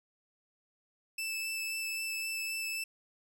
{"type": "tone with vibrato", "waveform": "sawtooth", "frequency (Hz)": 2637, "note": "E7", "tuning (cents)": 0, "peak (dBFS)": -31, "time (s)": [1.18, 2.84], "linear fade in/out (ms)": 5, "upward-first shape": "sine", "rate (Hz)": 3.8, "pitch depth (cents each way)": 10, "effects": []}